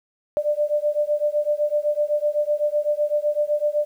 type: beating tone pair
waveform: sine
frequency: 590 / 597.9 Hz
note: D5 / D5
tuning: +8 / +31 cents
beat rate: 7.9 Hz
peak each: -22 dBFS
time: 0.37-3.85 s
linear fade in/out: 0 ms
effects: 9-bit